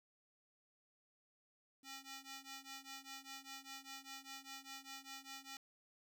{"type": "ring-modulated tone", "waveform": "5% pulse", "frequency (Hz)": 539, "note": "C#5", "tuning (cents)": -49, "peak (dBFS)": -36, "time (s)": [1.83, 5.57], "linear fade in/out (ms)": 2, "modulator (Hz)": 267, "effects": []}